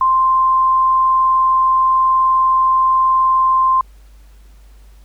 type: tone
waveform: sine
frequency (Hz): 1046.5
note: C6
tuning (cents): 0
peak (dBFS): -10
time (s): 0.01-3.81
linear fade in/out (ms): 2
effects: added 50 Hz sine -40 dBFS peak until 5.04 s + pink hiss -55 dBFS RMS until 5.04 s